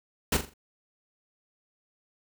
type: noise with echo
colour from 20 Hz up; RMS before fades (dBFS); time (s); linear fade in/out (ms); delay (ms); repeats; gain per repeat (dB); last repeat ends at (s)
pink; -24; 0.32-0.37; 5; 42; 4; -9; 0.538
effects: none